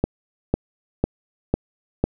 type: click train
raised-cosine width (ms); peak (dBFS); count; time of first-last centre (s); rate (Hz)
2; -4; 5; 0.04-2.04; 2
effects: none